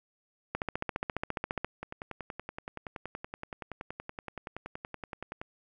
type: two click trains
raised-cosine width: 0.5 ms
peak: -23 / -16 dBFS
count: 39 / 17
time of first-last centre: 1.83-5.415 / 0.55-1.646 s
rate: 10.6 / 14.6 Hz
effects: none